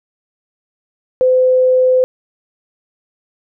sine tone, 511 Hz, C5, 41 cents flat, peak -8 dBFS, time 1.21-2.04 s, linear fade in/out 0 ms, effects none

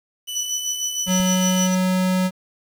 sawtooth tone with pitch glide, 2979 to 2996 Hz, F#7 to F#7, +11 to +21 cents, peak -24 dBFS, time 0.27-1.68 s, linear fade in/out 20 ms, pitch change +10 cents, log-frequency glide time 0.42-0.5 s
sine tone with tremolo, 5920 Hz, F#8, in tune, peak -21 dBFS, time 0.35-1.75 s, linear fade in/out 5 ms, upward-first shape sine, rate 6.5 Hz, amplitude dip 80%
square tone, 185 Hz, F#3, in tune, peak -18 dBFS, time 1.06-2.31 s, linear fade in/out 50 ms
clicks, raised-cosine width 5 ms, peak -30 / -22 dBFS, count 2, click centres 1.082 / 1.201 s
effects 8-bit

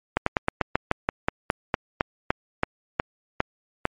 slowing click train, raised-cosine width 0.5 ms, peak -5 dBFS, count 17, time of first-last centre 0.17-3.854 s, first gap 94 ms, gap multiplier 1.11, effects MP3 48 kbps

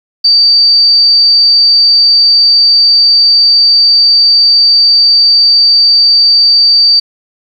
sine tone, 4627 Hz, D8, 27 cents flat, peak -3 dBFS, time 0.24-7 s, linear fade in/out 10 ms, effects 7-bit

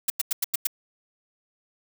blue noise bursts, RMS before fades -23 dBFS, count 6, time 0.08-0.671 s, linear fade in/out 5 ms, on 21 ms, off 93 ms, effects none

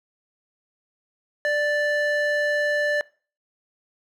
triangle ring-modulated tone, 1174.7 Hz, D6, in tune, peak -15 dBFS, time 1.45-3.01 s, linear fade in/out 0 ms, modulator 584 Hz, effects noise-tail reverb RT60 0.4 s tail -23 dB re dry

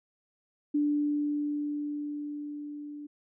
sine tone with level ramp, 293.7 Hz, D4, in tune, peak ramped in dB -23 to -39 dBFS, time 0.74-3.07 s, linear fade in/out 10 ms, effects none

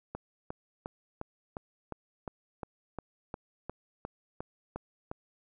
click train, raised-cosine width 1 ms, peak -23 dBFS, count 15, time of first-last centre 0.15-5.115 s, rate 2.82 Hz, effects none

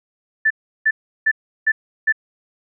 sine tone bursts, 1760 Hz, A6, in tune, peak -12 dBFS, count 5, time 0.45-2.125 s, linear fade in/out 10 ms, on 55 ms, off 350 ms, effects none

